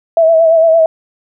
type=tone with vibrato; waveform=sine; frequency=653 Hz; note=E5; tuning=17 cents flat; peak=-5 dBFS; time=0.17-0.86 s; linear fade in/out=2 ms; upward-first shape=sine; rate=8.8 Hz; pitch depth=41 cents each way; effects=none